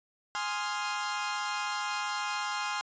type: chord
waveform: sawtooth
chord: F minor seventh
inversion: first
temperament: equal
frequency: 830.6 / 1046.5 / 1244.5 / 1396.9 Hz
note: Ab5 / C6 / Eb6 / F6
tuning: 0 / 0 / 0 / 0 cents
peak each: -32 / -32 / -37 / -33 dBFS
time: 0.35-2.81 s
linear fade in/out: 0 ms
effects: resampled to 16000 Hz